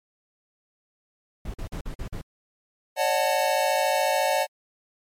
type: noise bursts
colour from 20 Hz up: brown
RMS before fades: -32 dBFS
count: 6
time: 1.45-2.215 s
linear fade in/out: 5 ms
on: 90 ms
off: 45 ms
type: chord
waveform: square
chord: D# half-diminished seventh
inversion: third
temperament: equal with one note detuned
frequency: 554.4 / 608.4 / 740 / 880 Hz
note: C#5 / D#5 / F#5 / A5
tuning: 0 / -39 / 0 / 0 cents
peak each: -27 / -27 / -27 / -28 dBFS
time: 2.96-4.47 s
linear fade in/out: 50 ms
effects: MP3 64 kbps